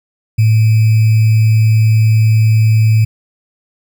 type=tone with sample-and-hold; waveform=sine; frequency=110 Hz; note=A2; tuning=in tune; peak=-6 dBFS; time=0.38-3.05 s; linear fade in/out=10 ms; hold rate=2450 Hz; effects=none